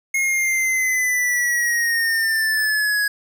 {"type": "linear sweep", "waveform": "square", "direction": "down", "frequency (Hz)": [2161, 1661.2], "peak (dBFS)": -18, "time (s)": [0.14, 3.08], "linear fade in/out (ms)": 5, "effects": []}